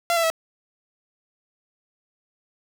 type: tone with pitch steps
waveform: sawtooth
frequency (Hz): 685 / 667.4 / 650.3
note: F5 / E5 / E5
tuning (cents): -34 / +21 / -24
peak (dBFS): -15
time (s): 0.1-0.301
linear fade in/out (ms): 0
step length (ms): 67
effects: none